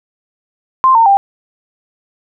sine tone with pitch steps, 1046.5 / 911 / 793.1 Hz, C6 / A#5 / G5, 0 / -40 / +20 cents, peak -5 dBFS, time 0.84-1.17 s, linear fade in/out 0 ms, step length 110 ms, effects none

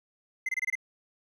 triangle tone bursts, 2063 Hz, C7, 25 cents flat, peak -25 dBFS, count 6, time 0.46-0.754 s, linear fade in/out 5 ms, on 29 ms, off 24 ms, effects none

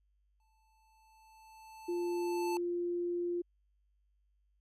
square tone with exponential growth, 880 Hz, A5, in tune, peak -36 dBFS, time 0.4-2.57 s, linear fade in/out 1 ms, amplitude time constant 470 ms
sine tone, 349.2 Hz, F4, in tune, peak -32 dBFS, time 1.88-3.42 s, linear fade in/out 10 ms
effects added 50 Hz sine -70 dBFS peak until 4.6 s + resampled to 32000 Hz

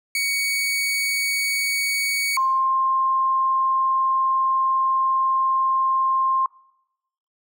sawtooth / sine tone pair in turn, 2241 / 1057.6 Hz, C#7 / C6, +18 / +18 cents, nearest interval octave + minor second, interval 1300 cents, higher first, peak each -17 dBFS, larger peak neither, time 0.15-2.37 / 2.37-6.46 s, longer second, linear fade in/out 2 ms, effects noise-tail reverb RT60 0.9 s tail -23 dB re dry

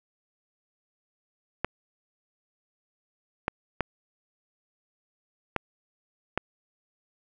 clicks, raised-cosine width 0.5 ms, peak -10 dBFS, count 5, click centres 1.646 / 3.481 / 3.807 / 5.563 / 6.376 s, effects none

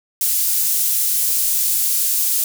pink high-pass noise, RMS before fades -18 dBFS, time 0.21-2.44 s, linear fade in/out 2 ms, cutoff 9700 Hz, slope 12 dB/octave, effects none

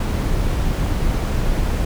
brown noise, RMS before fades -19 dBFS, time 0-1.85 s, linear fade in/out 5 ms, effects none

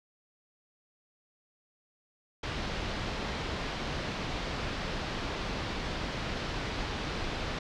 pink low-pass noise, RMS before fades -35 dBFS, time 2.43-7.59 s, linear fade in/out 5 ms, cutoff 4800 Hz, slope 24 dB/octave, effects none

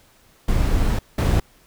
brown noise bursts at uneven times, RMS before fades -18 dBFS, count 2, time 0.48-0.99 / 1.18-1.4 s, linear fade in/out 5 ms, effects pink hiss -55 dBFS RMS until 1.66 s

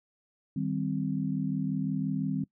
sine chord, C minor, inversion first, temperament equal, 155.56 / 196 / 261.6 Hz, Eb3 / G3 / C4, 0 / 0 / 0 cents, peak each -32 dBFS, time 0.56-2.44 s, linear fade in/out 5 ms, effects noise-tail reverb RT60 0.1 s tail -22 dB re dry

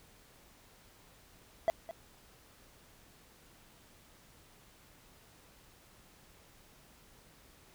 triangle tone with echo, 663 Hz, E5, 10 cents sharp, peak -22 dBFS, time 1.68-1.7 s, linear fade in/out 0 ms, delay 210 ms, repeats 1, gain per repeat -15 dB, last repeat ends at 1.91 s, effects pink hiss -61 dBFS RMS until 7.74 s

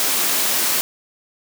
white high-pass noise, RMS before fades -19 dBFS, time 0-0.81 s, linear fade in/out 0 ms, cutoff 190 Hz, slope 24 dB/octave, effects none

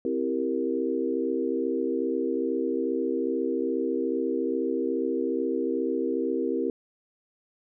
sine chord, C dominant seventh, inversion none, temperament equal, 261.6 / 329.6 / 392 / 466.2 Hz, C4 / E4 / G4 / Bb4, 0 / 0 / 0 / 0 cents, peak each -30 dBFS, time 0.05-6.7 s, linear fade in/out 2 ms, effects none

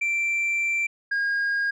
sine tone pair in turn, 2349 / 1627.6 Hz, D7 / G#6, 0 / -35 cents, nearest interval tritone, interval 635 cents, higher first, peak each -19 dBFS, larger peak neither, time 0.01-0.87 / 1.11-1.71 s, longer first, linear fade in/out 10 ms, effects tanh soft clip ceiling -21 dBFS

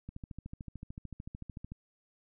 click train, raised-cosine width 5 ms, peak -30 dBFS, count 23, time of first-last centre 0.09-1.72 s, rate 13.5 Hz, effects none

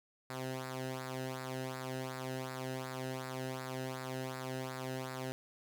sawtooth tone with flanger, 130 Hz, C3, 11 cents flat, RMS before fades -41 dBFS, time 0.3-5.32 s, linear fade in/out 0 ms, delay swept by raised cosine 0.32 to 0.9 ms, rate 2.7 Hz, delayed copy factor -0.7, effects none

